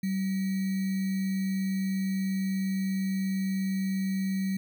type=tone with sample-and-hold; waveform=sine; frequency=191.5 Hz; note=G3; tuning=40 cents flat; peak=-26 dBFS; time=0.03-4.57 s; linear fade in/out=5 ms; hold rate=2100 Hz; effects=none